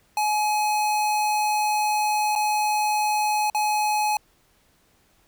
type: tone with dropouts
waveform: square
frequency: 845 Hz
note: G#5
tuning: 30 cents sharp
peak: -21 dBFS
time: 0.17-4.17 s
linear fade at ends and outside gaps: 2 ms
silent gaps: 2.353-2.359 / 3.5-3.547 s
effects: pink hiss -62 dBFS RMS until 5.27 s